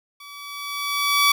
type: tone with level ramp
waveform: 15% pulse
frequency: 1145 Hz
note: D6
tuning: 44 cents flat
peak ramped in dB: -34 to -7 dBFS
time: 0.2-1.32 s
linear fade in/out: 5 ms
effects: none